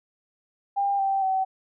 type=tone with pitch steps; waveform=sine; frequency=799 / 780.3 / 762 Hz; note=G5 / G5 / G5; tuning=+33 / -8 / -49 cents; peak=-21 dBFS; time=0.76-1.45 s; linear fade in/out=20 ms; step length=230 ms; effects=none